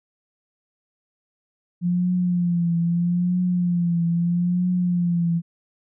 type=tone with vibrato; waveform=sine; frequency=174.61 Hz; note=F3; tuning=in tune; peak=-18 dBFS; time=1.81-5.42 s; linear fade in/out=50 ms; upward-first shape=triangle; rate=0.78 Hz; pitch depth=65 cents each way; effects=none